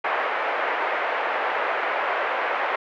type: band-pass noise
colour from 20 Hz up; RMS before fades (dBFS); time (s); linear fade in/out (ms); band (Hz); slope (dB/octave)
pink; -25; 0.04-2.76; 5; 520 to 2200; 24
effects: none